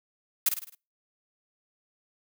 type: noise with echo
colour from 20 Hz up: blue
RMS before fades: -22 dBFS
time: 0.46-0.49 s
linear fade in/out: 5 ms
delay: 52 ms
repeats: 5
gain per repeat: -6 dB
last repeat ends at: 0.75 s
effects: noise-tail reverb RT60 0.3 s tail -24 dB re dry